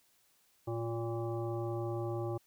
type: harmonic tone with a mistuned harmonic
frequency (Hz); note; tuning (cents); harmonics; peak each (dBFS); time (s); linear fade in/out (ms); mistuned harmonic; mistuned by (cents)
115.1; A#2; -22; 1 / 3 / 5 / 7 / 9 / 10; -37 / -37 / -43 / -45 / -55 / -50; 0.67-2.38; 10; 3; +26
effects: white hiss -70 dBFS RMS until 2.46 s